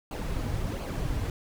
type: noise with flanger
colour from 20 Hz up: brown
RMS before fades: -31 dBFS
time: 0.11-1.3 s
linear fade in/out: 2 ms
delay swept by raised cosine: 0.54 to 5.54 ms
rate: 1.4 Hz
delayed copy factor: -0.6
effects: none